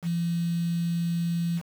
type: tone with quantisation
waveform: sine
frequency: 169.9 Hz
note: F3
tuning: 47 cents flat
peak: -24 dBFS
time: 0.02-1.62 s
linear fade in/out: 50 ms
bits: 7
effects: none